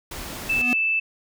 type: noise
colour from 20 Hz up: pink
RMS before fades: -34 dBFS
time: 0.11-0.62 s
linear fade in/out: 5 ms
type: tone with exponential growth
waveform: square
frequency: 246.2 Hz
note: B3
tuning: 5 cents flat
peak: -21 dBFS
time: 0.39-0.73 s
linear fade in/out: 0 ms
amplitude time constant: 72 ms
type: tone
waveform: sine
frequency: 2637 Hz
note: E7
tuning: in tune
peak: -19 dBFS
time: 0.49-1 s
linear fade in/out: 10 ms
effects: none